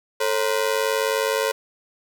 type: ring-modulated tone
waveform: sawtooth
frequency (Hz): 493.9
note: B4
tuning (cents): 0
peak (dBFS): -13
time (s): 0.2-1.52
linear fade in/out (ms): 10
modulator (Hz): 49.8
effects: none